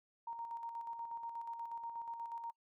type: tone with tremolo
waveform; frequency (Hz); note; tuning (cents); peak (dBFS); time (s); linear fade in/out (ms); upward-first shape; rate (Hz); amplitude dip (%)
sine; 929; A#5; -6; -40; 0.27-2.51; 5; square; 8.3; 45
effects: noise-tail reverb RT60 0.1 s tail -25 dB re dry